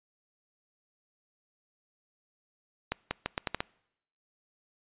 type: accelerating click train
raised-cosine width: 0.3 ms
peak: -13 dBFS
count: 7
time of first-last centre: 2.92-3.605 s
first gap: 190 ms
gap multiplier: 0.79
effects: noise-tail reverb RT60 0.8 s tail -25 dB re dry + resampled to 8000 Hz